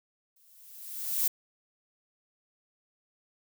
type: noise with exponential growth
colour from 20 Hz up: violet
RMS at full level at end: -25 dBFS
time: 0.36-1.28 s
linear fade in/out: 5 ms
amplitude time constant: 200 ms
effects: none